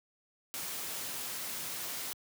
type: noise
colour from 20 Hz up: white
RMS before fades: -39 dBFS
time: 0.54-2.13 s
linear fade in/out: 0 ms
effects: high-pass 100 Hz 12 dB/octave